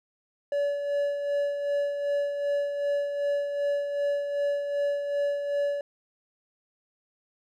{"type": "tone with tremolo", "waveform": "triangle", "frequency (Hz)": 572, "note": "D5", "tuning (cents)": -46, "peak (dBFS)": -21, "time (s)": [0.52, 5.81], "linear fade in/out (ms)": 2, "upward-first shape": "sine", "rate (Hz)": 2.6, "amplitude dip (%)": 50, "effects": []}